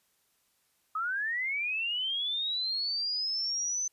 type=linear sweep; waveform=sine; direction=up; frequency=1244.5 to 6150 Hz; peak=-29 dBFS; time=0.95-3.88 s; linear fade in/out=5 ms; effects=white hiss -72 dBFS RMS until 3.92 s + resampled to 32000 Hz